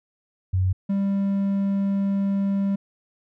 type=tone pair in turn; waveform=sine / triangle; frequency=93.2 / 197.48 Hz; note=F#2 / G3; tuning=+13 / +13 cents; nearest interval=octave + minor second; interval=1300 cents; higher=second; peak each=-18 dBFS; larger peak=neither; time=0.53-0.73 / 0.89-2.76 s; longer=second; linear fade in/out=10 ms; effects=none